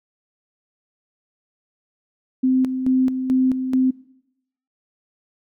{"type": "tone with tremolo", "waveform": "sine", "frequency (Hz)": 258.9, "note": "C4", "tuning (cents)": -18, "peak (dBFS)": -14, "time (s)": [2.43, 3.91], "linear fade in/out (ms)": 10, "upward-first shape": "square", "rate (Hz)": 2.3, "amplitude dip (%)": 60, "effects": ["noise-tail reverb RT60 0.8 s tail -21 dB re dry"]}